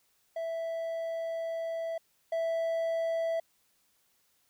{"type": "tone pair in turn", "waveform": "triangle", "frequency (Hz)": [659.3, 659.3], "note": ["E5", "E5"], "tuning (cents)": [0, 0], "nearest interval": "unison", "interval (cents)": 0, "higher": "neither", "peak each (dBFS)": [-30, -26], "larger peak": "second", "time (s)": [[0.36, 1.98], [2.32, 3.4]], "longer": "first", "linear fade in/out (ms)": 5, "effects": ["white hiss -71 dBFS RMS until 4.49 s"]}